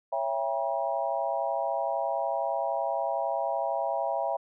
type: chord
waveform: sine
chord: C# diminished seventh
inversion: none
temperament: just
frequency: 554.4 / 665.2 / 798.3 / 957.9 Hz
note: C#5 / E5 / G5 / Bb5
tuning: 0 / +16 / +31 / +47 cents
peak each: -33 / -30 / -32 / -34 dBFS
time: 0.12-4.37 s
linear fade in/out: 10 ms
effects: none